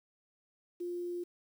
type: tone with quantisation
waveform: sine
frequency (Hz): 350.7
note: F4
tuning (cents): +7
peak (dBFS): -35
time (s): 0.8-1.24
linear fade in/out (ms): 10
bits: 10
effects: none